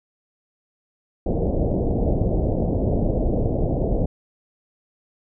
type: low-pass noise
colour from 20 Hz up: pink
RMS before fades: -21 dBFS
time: 1.26-4.06 s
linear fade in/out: 5 ms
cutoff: 670 Hz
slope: 48 dB/octave
effects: none